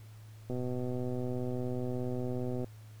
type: click train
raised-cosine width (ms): 2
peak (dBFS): -24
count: 269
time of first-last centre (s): 0.5-2.644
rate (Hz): 125
effects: added 108 Hz sine -48 dBFS peak until 3 s + pink hiss -62 dBFS RMS until 3 s